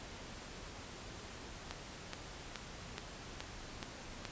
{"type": "click train", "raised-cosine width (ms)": 0.2, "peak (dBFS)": -23, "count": 7, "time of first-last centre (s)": [1.71, 4.252], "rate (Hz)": 2.36, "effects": ["pink hiss -49 dBFS RMS until 4.31 s", "resampled to 16000 Hz"]}